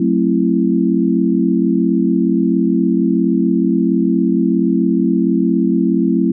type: chord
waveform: sine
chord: F# half-diminished seventh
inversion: none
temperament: just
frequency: 185 / 222 / 266.4 / 333 Hz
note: F#3 / A3 / C4 / E4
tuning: 0 / +16 / +31 / +18 cents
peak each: -17 dBFS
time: 0-6.32 s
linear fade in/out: 5 ms
effects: none